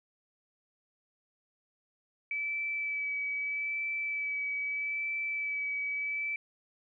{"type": "tone with vibrato", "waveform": "sine", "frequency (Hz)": 2300, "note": "D7", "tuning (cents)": -37, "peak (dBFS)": -31, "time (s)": [2.31, 6.36], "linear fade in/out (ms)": 2, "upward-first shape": "sine", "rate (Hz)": 0.79, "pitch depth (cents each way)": 17, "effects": []}